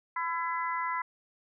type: harmonic tone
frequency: 335.4 Hz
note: E4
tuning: 30 cents sharp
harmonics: 3 / 4 / 5 / 6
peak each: -31 / -37 / -42 / -37 dBFS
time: 0.16-1.02 s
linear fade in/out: 5 ms
effects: none